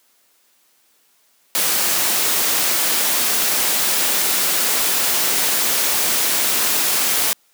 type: noise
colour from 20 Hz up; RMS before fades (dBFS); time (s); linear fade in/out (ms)
white; -18; 1.55-7.33; 0
effects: white hiss -59 dBFS RMS until 7.53 s + high-pass 200 Hz 12 dB/octave